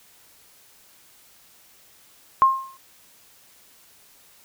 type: tone with exponential decay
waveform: sine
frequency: 1065 Hz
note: C6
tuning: 30 cents sharp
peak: -9 dBFS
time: 2.42-2.77 s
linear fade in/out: 0 ms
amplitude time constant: 76 ms
effects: white hiss -54 dBFS RMS until 4.44 s